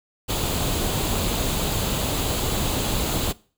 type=noise with comb filter; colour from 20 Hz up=pink; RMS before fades=-24 dBFS; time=0.28-3.33 s; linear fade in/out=20 ms; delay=0.27 ms; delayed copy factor=+0.5; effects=noise-tail reverb RT60 0.4 s tail -21 dB re dry